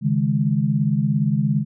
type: chord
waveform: sine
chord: C# suspended second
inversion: none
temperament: just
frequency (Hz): 138.59 / 155.92 / 207.9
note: C#3 / D#3 / G#3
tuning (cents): 0 / +4 / +2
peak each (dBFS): -21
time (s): 0.01-1.65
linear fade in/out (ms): 50
effects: none